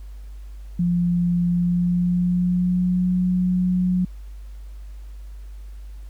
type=tone with pitch glide; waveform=sine; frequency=174.61 to 181.71 Hz; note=F3 to F#3; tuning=0 to -31 cents; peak=-17 dBFS; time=0.79-4.05 s; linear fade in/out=5 ms; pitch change=+69 cents; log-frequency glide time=1.48-3.14 s; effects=added 50 Hz sine -34 dBFS peak until 6.09 s + pink hiss -58 dBFS RMS until 6.09 s